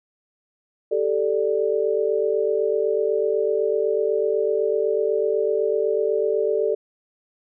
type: chord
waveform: sine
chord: G suspended second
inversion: none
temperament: equal with one note detuned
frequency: 392 / 440 / 589 Hz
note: G4 / A4 / D5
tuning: 0 / 0 / +5 cents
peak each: -24 / -21 / -25 dBFS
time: 0.91-6.75 s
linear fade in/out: 10 ms
effects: none